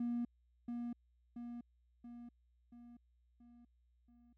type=tone with echo; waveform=triangle; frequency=238.6 Hz; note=A#3; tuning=41 cents sharp; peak=-32 dBFS; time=0-0.25 s; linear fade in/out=5 ms; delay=680 ms; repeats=6; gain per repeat=-5 dB; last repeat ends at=4.33 s; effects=tanh soft clip ceiling -31 dBFS + added 60 Hz sine -70 dBFS peak until 4.37 s